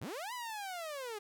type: linear two-way sweep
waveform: sawtooth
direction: up then down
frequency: 73.7 to 1012 to 402 Hz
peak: -36 dBFS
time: 0.01-1.19 s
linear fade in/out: 10 ms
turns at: 0.33 s
effects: none